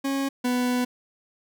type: tone pair in turn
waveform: 40% pulse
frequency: 273.7 / 247.9 Hz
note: C#4 / B3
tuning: -22 / +7 cents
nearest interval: major second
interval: 171 cents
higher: first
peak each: -23 / -21 dBFS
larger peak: second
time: 0.04-0.29 / 0.44-0.85 s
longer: second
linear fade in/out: 10 ms
effects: none